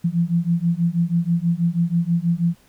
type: beating tone pair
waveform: sine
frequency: 167.2 / 173.4 Hz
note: E3 / F3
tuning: +25 / -12 cents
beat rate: 6.2 Hz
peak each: -20 dBFS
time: 0.04-2.55 s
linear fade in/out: 10 ms
effects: pink hiss -56 dBFS RMS until 2.68 s